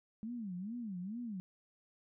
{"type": "tone with vibrato", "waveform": "sine", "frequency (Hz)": 207.7, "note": "G#3", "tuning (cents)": 0, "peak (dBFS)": -39, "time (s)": [0.23, 1.4], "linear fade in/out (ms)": 0, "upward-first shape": "sine", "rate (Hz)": 2.3, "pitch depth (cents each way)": 280, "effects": []}